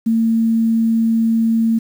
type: tone with quantisation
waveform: sine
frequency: 226.3 Hz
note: A3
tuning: 49 cents sharp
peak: -12 dBFS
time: 0.06-1.79 s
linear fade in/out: 10 ms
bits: 7
effects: none